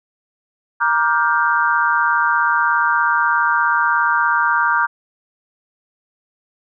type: chord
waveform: sine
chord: G minor seventh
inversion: first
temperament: just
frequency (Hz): 940.8 / 1176 / 1411.2 / 1568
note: Bb5 / D6 / F6 / G6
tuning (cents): +16 / +2 / +18 / 0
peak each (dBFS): -19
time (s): 0.8-4.87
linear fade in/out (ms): 20
effects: none